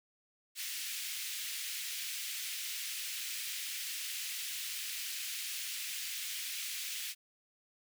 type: high-pass noise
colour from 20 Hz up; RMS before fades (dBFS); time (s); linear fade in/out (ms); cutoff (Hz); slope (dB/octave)
pink; -40; 0.55-7.15; 50; 2200; 24
effects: none